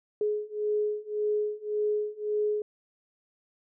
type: beating tone pair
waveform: sine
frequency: 420 / 421.8 Hz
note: G#4 / G#4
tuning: +19 / +27 cents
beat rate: 1.8 Hz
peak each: -30 / -29 dBFS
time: 0.21-2.62 s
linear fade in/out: 2 ms
effects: none

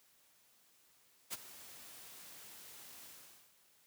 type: noise with ADSR envelope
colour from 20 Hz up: white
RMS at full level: -39 dBFS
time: 1.3-3.54 s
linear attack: 33 ms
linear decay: 26 ms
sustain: -15 dB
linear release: 480 ms
effects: white hiss -69 dBFS RMS until 3.86 s + high-pass 80 Hz 12 dB/octave

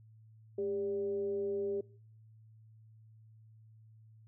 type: tone with frequency modulation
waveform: sine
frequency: 399.2 Hz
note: G4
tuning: 32 cents sharp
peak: -32 dBFS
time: 0.58-1.81 s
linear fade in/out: 5 ms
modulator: 184 Hz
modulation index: 0.38
effects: noise-tail reverb RT60 0.6 s tail -24 dB re dry + added 110 Hz sine -56 dBFS peak until 4.27 s

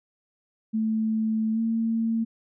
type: tone with pitch glide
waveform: sine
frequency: 220 to 226.4 Hz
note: A3 to A3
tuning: 0 to +50 cents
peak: -22 dBFS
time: 0.73-2.25 s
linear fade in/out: 20 ms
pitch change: +50 cents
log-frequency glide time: 1.53-1.59 s
effects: none

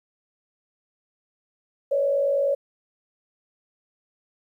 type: tone with frequency modulation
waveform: sine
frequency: 559 Hz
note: C#5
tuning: 14 cents sharp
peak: -19 dBFS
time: 1.91-2.55 s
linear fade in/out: 10 ms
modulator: 49.7 Hz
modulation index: 0.71
effects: 10-bit

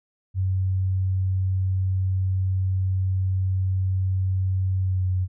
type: tone with pitch glide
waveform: sine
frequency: 94.2 to 92.42 Hz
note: F#2 to F#2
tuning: +32 to -1 cents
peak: -20 dBFS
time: 0.34-5.28 s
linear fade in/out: 50 ms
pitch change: -33 cents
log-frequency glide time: 4.81-5.06 s
effects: none

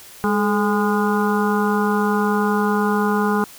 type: harmonic tone with a mistuned harmonic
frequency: 205.4 Hz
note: G#3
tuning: 19 cents flat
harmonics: 1 / 2 / 4 / 5 / 6 / 7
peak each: -19 / -22 / -25 / -26 / -27 / -27 dBFS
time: 0.24-3.44 s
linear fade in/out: 0 ms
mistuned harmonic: 2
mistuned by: +56 cents
effects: white hiss -42 dBFS RMS until 3.58 s

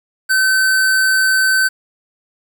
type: tone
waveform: square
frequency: 1533 Hz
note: G6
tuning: 39 cents flat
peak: -12 dBFS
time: 0.29-1.69 s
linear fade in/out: 20 ms
effects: 7-bit

